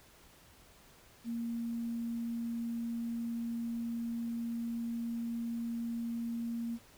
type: tone with quantisation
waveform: sine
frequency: 232.7 Hz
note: A#3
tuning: 3 cents flat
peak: -34 dBFS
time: 1.24-6.79 s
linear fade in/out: 50 ms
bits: 10
effects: pink hiss -60 dBFS RMS until 6.97 s